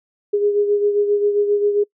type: beating tone pair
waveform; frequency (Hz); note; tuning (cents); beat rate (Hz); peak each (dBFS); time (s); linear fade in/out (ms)
sine; 410.2 / 417.7; G#4 / G#4; -21 / +10; 7.5; -15 / -23; 0.33-1.84; 10
effects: noise-tail reverb RT60 0.1 s tail -25 dB re dry